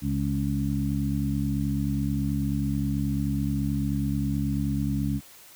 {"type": "harmonic tone with a mistuned harmonic", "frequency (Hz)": 69.3, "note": "C#2", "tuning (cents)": 0, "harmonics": [1, 2, 3, 4], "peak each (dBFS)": [-31, -28, -29, -30], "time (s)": [0.01, 5.21], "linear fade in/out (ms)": 50, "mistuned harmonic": 4, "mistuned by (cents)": 27, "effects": ["white hiss -50 dBFS RMS until 5.55 s"]}